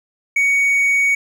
triangle tone, 2239 Hz, C#7, 17 cents sharp, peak -11 dBFS, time 0.36-1.15 s, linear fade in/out 5 ms, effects none

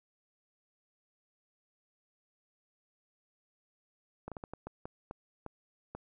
slowing click train, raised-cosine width 1 ms, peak -27 dBFS, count 10, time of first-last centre 4.28-5.95 s, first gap 37 ms, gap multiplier 1.38, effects none

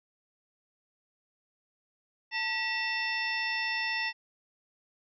harmonic tone with a mistuned harmonic, 892 Hz, A5, 23 cents sharp, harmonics 1 / 2 / 3 / 4 / 5 / 6, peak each -38 / -32 / -34 / -42 / -45 / -38 dBFS, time 2.31-4.13 s, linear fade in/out 50 ms, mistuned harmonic 2, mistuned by +140 cents, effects none

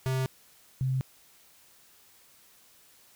square / sine tone pair in turn, 131 / 131 Hz, C3 / C3, +2 / +2 cents, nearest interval unison, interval 0 cents, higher neither, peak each -27 / -25 dBFS, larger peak second, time 0.06-0.26 / 0.81-1.01 s, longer neither, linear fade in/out 0 ms, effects white hiss -59 dBFS RMS until 3.15 s

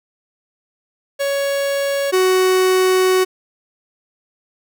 45% pulse tone pair in turn, 558 / 372.4 Hz, C#5 / F#4, +11 / +11 cents, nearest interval perfect fifth, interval 700 cents, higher first, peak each -17 / -12 dBFS, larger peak second, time 1.19-2.12 / 2.12-3.25 s, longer second, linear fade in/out 20 ms, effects none

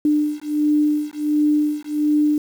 sine beating tone pair, 298.2 / 299.6 Hz, D4 / D4, +27 / +35 cents, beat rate 1.4 Hz, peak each -19 dBFS, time 0.05-2.38 s, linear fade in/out 2 ms, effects 7-bit

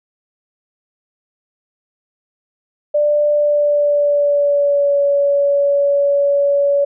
sine tone with pitch glide, 591 to 566.6 Hz, D5 to C#5, +11 to +38 cents, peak -11 dBFS, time 2.94-6.85 s, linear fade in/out 10 ms, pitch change -73 cents, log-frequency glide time 3.3-5 s, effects none

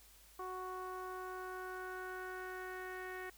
sawtooth tone with low-pass filter sweep, 370 Hz, F#4, in tune, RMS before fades -45 dBFS, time 0.39-3.3 s, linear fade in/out 5 ms, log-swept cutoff 1100 to 1900 Hz, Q 4.1, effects added 50 Hz sine -65 dBFS peak until 3.37 s + white hiss -63 dBFS RMS until 3.37 s

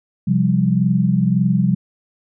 sine chord, C suspended fourth, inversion none, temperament just, 130.81 / 174.42 / 196.22 Hz, C3 / F3 / G3, 0 / -2 / +2 cents, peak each -19 / -17 / -17 dBFS, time 0.27-1.75 s, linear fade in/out 10 ms, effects none

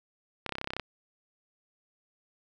clicks, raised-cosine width 0.3 ms, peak -17 dBFS, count 12, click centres 0.463 / 0.493 / 0.523 / 0.554 / 0.584 / 0.614 / 0.644 / 0.674 / 0.705 / 0.735 / 0.766 / 0.797 s, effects none

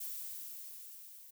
violet noise with level ramp, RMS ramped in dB -41 to -55 dBFS, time 0-1.31 s, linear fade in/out 10 ms, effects none

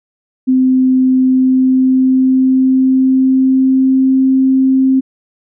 sine tone with pitch glide, 258.6 to 263.9 Hz, C4 to C4, -20 to +15 cents, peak -7 dBFS, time 0.47-5.01 s, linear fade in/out 20 ms, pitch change +35 cents, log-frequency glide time 1.18-4.23 s, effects none

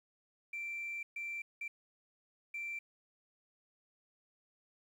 sine tone bursts at uneven times, 2349 Hz, D7, in tune, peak -37 dBFS, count 4, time 0.53-1.03 / 1.16-1.42 / 1.61-1.68 / 2.54-2.79 s, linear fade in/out 5 ms, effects tanh soft clip ceiling -35 dBFS + 11-bit

